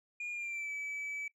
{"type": "tone with pitch glide", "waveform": "sine", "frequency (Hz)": [2428, 2297], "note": ["D#7", "D7"], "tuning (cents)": [-43, -39], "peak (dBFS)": -34, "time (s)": [0.2, 1.28], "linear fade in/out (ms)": 5, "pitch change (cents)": -96, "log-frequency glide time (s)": [0.31, 0.72], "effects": ["noise-tail reverb RT60 0.1 s tail -20 dB re dry", "tanh soft clip ceiling -36 dBFS"]}